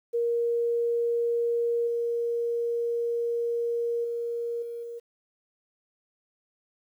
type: tone with level steps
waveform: sine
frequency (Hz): 470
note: A#4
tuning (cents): +14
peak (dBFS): -23 / -25 / -28 / -33 / -35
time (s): 0.13-5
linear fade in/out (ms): 20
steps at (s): 1.87 / 4.04 / 4.62 / 4.83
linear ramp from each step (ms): 5
effects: 10-bit